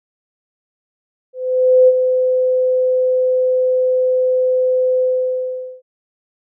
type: tone with ADSR envelope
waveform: sine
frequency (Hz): 510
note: C5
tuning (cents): -44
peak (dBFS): -5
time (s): 1.33-5.82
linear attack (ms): 550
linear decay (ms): 40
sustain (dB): -7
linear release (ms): 800
effects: none